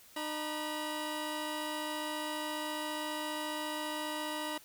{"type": "tone pair together", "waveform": "15% pulse", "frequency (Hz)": [304.2, 967.3], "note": ["D#4", "B5"], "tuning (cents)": [-39, -36], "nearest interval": "octave + minor sixth", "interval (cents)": 2003, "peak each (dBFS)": [-31, -33], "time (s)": [0.16, 4.58], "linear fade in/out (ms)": 5, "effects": ["white hiss -58 dBFS RMS until 4.64 s"]}